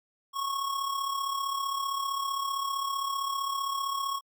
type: tone with amplitude modulation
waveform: square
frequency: 1099 Hz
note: C#6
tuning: 15 cents flat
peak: -27 dBFS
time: 0.33-4.21 s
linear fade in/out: 50 ms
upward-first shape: sine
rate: 35.4 Hz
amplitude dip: 55%
effects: MP3 96 kbps